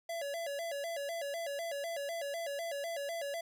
square tone with vibrato, 616 Hz, D#5, 17 cents flat, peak -37 dBFS, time 0.09-3.41 s, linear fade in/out 5 ms, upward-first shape square, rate 4 Hz, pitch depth 150 cents each way, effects none

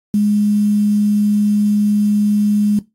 sine tone with quantisation, 207.7 Hz, G#3, in tune, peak -11 dBFS, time 0.14-2.79 s, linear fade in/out 2 ms, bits 6, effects noise-tail reverb RT60 0.2 s tail -18 dB re dry + AAC 48 kbps

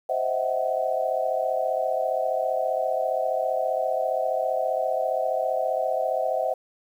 sine tone cluster, 523 / 626 / 661 / 752 Hz, C5 / D#5 / E5 / F#5, -1 / +10 / +5 / +28 cents, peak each -28 dBFS, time 0.09-6.54 s, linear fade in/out 5 ms, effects 9-bit

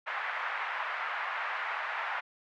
white band-pass noise, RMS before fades -35 dBFS, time 0.06-2.21 s, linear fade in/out 20 ms, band 770 to 2000 Hz, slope 24 dB/octave, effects none

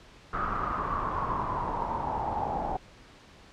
pink noise with low-pass filter sweep, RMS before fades -31 dBFS, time 0.33-2.77 s, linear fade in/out 5 ms, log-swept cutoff 1300 to 780 Hz, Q 8.3, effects pink hiss -53 dBFS RMS until 3.52 s + low-pass 5000 Hz 12 dB/octave

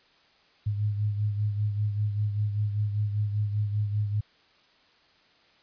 sine beating tone pair, 103.83 / 108.93 Hz, G#2 / A2, 0 / -17 cents, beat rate 5.1 Hz, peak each -25 / -34 dBFS, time 0.66-4.21 s, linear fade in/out 10 ms, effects white hiss -61 dBFS RMS until 5.62 s + resampled to 11025 Hz

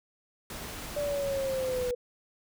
pink noise, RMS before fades -40 dBFS, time 0.5-1.91 s, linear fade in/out 2 ms
sine linear sweep, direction down, 587.3 to 487 Hz, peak -28 dBFS, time 0.96-1.95 s, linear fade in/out 10 ms
effects none

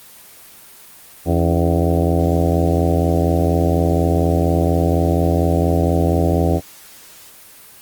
harmonic tone with a mistuned harmonic, 84.2 Hz, E2, 37 cents sharp, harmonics 1 / 2 / 3 / 4 / 5 / 6 / 7 / 8 / 9, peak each -17 / -20 / -22 / -23 / -24 / -25 / -25 / -26 / -27 dBFS, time 1.25-6.61 s, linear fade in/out 50 ms, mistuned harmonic 3, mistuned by +130 cents, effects white hiss -42 dBFS RMS until 7.81 s + Opus 24 kbps

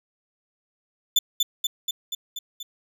35% pulse tone with echo, 3508 Hz, A7, 6 cents flat, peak -13 dBFS, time 1.16-1.19 s, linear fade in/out 5 ms, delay 240 ms, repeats 6, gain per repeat -3 dB, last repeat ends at 2.63 s, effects none

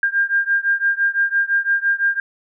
sine beating tone pair, 1600 / 1605.9 Hz, G6 / G6, +35 / +41 cents, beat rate 5.9 Hz, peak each -18 / -19 dBFS, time 0.03-2.2 s, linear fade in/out 2 ms, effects none

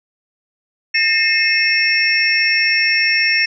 sine tone cluster, 1816 / 2135 / 2600 / 5450 Hz, A#6 / C7 / E7 / F8, -46 / +34 / -24 / -43 cents, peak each -18 dBFS, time 0.94-3.46 s, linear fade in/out 10 ms, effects none

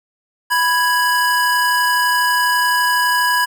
square tone pair together, 987.8 / 1657 Hz, B5 / G#6, 0 / -4 cents, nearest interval major sixth, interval 896 cents, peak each -17 dBFS, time 0.5-3.46 s, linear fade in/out 20 ms, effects none

